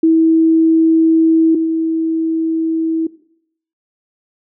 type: tone pair in turn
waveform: sine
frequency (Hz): 324 / 324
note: E4 / E4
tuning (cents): -30 / -30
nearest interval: unison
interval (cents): 0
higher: neither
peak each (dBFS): -7 / -13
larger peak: first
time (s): 0.03-1.55 / 1.55-3.07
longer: neither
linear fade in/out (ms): 5
effects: noise-tail reverb RT60 0.7 s tail -19 dB re dry